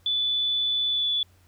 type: tone with pitch glide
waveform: sine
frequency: 3478 to 3448 Hz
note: A7 to A7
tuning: -21 to -36 cents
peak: -22 dBFS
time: 0.06-1.23 s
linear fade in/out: 2 ms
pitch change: -15 cents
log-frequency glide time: 0.89-1.09 s
effects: added 90 Hz sine -57 dBFS peak until 1.47 s + pink hiss -63 dBFS RMS until 1.47 s